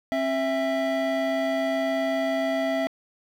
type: tone pair together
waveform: square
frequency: 268.1 / 659.3 Hz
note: C4 / E5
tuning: +42 / 0 cents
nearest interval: octave + major third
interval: 1558 cents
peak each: -28 / -25 dBFS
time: 0.12-2.87 s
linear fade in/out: 0 ms
effects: low-pass 3000 Hz 12 dB/octave + 8-bit